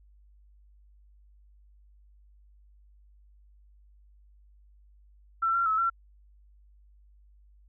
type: tone with pitch steps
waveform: sine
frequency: 1343 / 1371 / 1296 / 1358 Hz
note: E6 / F6 / E6 / F6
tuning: +32 / -32 / -30 / -49 cents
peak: -23 dBFS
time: 5.42-5.9 s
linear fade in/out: 10 ms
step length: 120 ms
effects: added 50 Hz sine -55 dBFS peak until 7.68 s